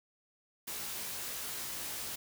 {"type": "noise with comb filter", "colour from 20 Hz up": "white", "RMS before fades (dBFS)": -40, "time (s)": [0.67, 2.16], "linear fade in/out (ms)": 10, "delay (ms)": 17, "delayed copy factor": 0.65, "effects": []}